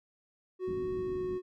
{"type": "tone with pitch glide", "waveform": "triangle", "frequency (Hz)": [370, 366.6], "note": ["F#4", "F#4"], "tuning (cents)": [0, -16], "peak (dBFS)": -30, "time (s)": [0.59, 1.42], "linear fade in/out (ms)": 50, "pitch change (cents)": -16, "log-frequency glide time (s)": [0.93, 1.31]}
{"type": "low-pass noise", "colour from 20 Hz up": "white", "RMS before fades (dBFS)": -44, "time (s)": [0.67, 1.38], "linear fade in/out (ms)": 10, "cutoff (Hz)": 310, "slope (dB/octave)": 48}
{"effects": []}